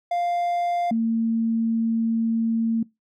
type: tone pair in turn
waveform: triangle / sine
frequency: 698.5 / 227 Hz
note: F5 / A#3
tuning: 0 / -46 cents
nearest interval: octave + perfect fifth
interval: 1946 cents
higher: first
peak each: -19 dBFS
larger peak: neither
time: 0.11-0.91 / 0.91-2.83 s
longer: second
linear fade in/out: 5 ms
effects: noise-tail reverb RT60 0.2 s tail -23 dB re dry